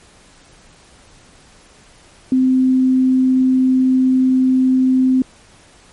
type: tone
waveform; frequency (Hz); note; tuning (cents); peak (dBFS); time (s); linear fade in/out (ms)
sine; 258.8; C4; -19; -10; 2.32-5.22; 2
effects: pink hiss -47 dBFS RMS until 5.92 s + MP3 48 kbps